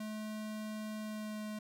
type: tone with pitch glide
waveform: square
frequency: 214.9 to 212.9 Hz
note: A3 to G#3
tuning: -41 to +43 cents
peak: -40 dBFS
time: 0-1.59 s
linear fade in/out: 5 ms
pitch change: -16 cents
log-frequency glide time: 1-1.45 s
effects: none